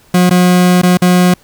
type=tone with dropouts; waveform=40% pulse; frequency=180 Hz; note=F#3; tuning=47 cents flat; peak=-5 dBFS; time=0.14-1.34 s; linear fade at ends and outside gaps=5 ms; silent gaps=0.296-0.308 / 0.817-0.832 / 0.973-1.019 s; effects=pink hiss -47 dBFS RMS until 1.43 s